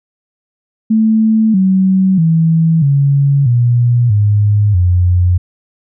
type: tone with pitch steps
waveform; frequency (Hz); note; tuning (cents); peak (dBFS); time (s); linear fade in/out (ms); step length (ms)
sine; 220 / 189.32 / 162.92 / 140.2 / 120.65 / 103.83 / 89.35; A3 / F#3 / E3 / C#3 / B2 / G#2 / F2; 0 / +40 / -20 / +20 / -40 / 0 / +40; -7; 0.9-5.38; 10; 640
effects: none